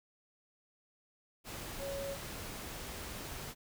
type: tone in noise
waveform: sine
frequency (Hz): 554.4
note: C#5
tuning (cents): 0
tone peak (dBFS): -38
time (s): 1.78-2.17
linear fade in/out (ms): 50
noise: pink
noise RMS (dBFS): -44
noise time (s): 1.44-3.55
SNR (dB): +3
effects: none